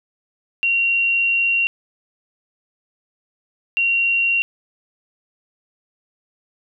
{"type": "tone bursts at uneven times", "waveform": "sine", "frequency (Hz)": 2752, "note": "F7", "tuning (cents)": -26, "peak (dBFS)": -15, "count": 2, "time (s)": [[0.63, 1.67], [3.77, 4.42]], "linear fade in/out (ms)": 0, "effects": []}